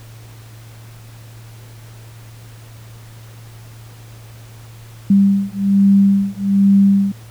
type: beating tone pair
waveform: sine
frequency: 197.1 / 198.3 Hz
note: G3 / G3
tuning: +10 / +20 cents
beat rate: 1.2 Hz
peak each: -13 dBFS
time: 5.1-7.12 s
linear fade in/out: 5 ms
effects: added 113 Hz sine -36 dBFS peak until 7.3 s + pink hiss -45 dBFS RMS until 7.3 s